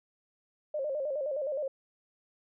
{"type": "tone with vibrato", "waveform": "sine", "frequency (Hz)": 570, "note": "C#5", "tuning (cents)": 48, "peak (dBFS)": -30, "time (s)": [0.74, 1.68], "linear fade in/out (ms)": 5, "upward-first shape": "square", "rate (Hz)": 9.6, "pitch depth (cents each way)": 100, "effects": []}